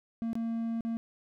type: tone with dropouts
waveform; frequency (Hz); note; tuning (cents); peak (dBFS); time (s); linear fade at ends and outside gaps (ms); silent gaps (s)
triangle; 228.8; A#3; -32; -28; 0.22-0.97; 0; 0.331-0.354 / 0.808-0.85
effects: none